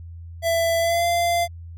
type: tone with pitch glide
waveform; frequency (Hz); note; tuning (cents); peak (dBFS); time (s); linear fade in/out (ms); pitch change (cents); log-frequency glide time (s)
square; 667 to 689.3; E5 to F5; +20 to -23; -19; 0.42-1.48; 50; +57; 0.79-1.06
effects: added 84 Hz sine -35 dBFS peak until 1.77 s